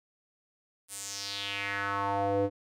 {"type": "tone with band-pass filter sweep", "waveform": "square", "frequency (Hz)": 100, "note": "G2", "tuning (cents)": 35, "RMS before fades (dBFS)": -32, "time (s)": [0.88, 2.5], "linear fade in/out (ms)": 50, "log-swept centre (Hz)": [10000, 410], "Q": 3.2, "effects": []}